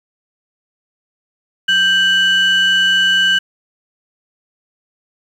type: tone pair together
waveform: sine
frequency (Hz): 1569 / 2960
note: G6 / F#7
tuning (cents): +1 / 0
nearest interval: major seventh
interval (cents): 1099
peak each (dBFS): -11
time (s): 1.68-3.39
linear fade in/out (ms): 10
effects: tanh soft clip ceiling -7 dBFS + 7-bit